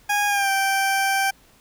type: tone with pitch glide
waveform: 20% pulse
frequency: 822 to 780.8 Hz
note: G#5 to G5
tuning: -18 to -7 cents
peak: -14 dBFS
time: 0.09-1.31 s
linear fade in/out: 10 ms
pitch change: -89 cents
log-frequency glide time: 0.27-0.5 s
effects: pink hiss -55 dBFS RMS until 1.6 s